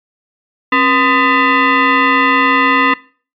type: tone with frequency modulation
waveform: sine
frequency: 485.4 Hz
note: B4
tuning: 30 cents flat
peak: -8 dBFS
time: 0.72-2.94 s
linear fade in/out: 5 ms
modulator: 756 Hz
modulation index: 2.8
effects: noise-tail reverb RT60 0.4 s tail -21 dB re dry + MP3 48 kbps